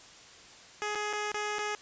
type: tone with dropouts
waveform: 10% pulse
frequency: 419 Hz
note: G#4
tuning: 15 cents sharp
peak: -23 dBFS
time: 0.82-1.75 s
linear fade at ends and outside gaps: 0 ms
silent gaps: 0.949-0.956 / 1.129-1.134 / 1.317-1.343 / 1.584-1.591 s
effects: white hiss -52 dBFS RMS until 1.81 s + resampled to 16000 Hz